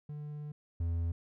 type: tone pair in turn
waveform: triangle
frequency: 148.6 / 84.08 Hz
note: D3 / E2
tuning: +21 / +35 cents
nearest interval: minor seventh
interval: 986 cents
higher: first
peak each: -37 / -28 dBFS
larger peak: second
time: 0.09-0.52 / 0.8-1.12 s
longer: first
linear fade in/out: 5 ms
effects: none